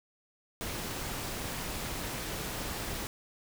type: noise with amplitude modulation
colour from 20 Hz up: pink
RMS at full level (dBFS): -35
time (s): 0.61-3.07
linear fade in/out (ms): 0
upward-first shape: sine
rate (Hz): 270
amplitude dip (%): 45
effects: none